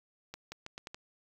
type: accelerating click train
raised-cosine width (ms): 0.2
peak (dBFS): -25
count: 6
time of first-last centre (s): 0.34-0.945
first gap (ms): 180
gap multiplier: 0.8
effects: 9-bit